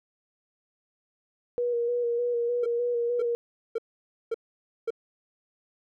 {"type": "tone with vibrato", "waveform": "sine", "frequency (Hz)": 478.2, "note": "A#4", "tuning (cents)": 44, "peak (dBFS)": -24, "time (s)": [1.58, 3.35], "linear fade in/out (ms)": 0, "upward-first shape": "square", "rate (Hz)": 3.3, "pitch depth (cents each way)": 22}
{"type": "tone bursts", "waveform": "triangle", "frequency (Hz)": 455.8, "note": "A#4", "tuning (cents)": -39, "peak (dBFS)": -23, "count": 5, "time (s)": [2.63, 4.905], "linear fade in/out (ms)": 5, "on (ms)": 31, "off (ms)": 530}
{"effects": []}